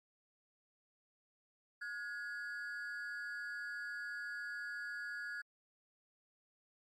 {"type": "ring-modulated tone", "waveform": "triangle", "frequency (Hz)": 1558, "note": "G6", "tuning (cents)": -11, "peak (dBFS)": -36, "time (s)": [1.81, 5.42], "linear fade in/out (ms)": 10, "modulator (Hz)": 117, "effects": ["MP3 64 kbps"]}